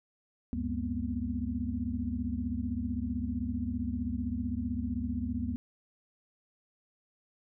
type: tone cluster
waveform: sine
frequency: 71.6 / 94.8 / 203 / 239.1 / 254.6 Hz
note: D2 / F#2 / G#3 / A#3 / C4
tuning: -43 / +43 / -39 / +44 / -47 cents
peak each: -37 / -39 / -40 / -34 / -39 dBFS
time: 0.53-5.56 s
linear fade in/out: 0 ms
effects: none